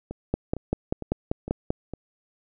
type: two click trains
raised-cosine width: 2 ms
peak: -10 / -20 dBFS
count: 8 / 5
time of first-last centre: 0.34-1.705 / 0.11-1.936 s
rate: 5.13 / 2.19 Hz
effects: none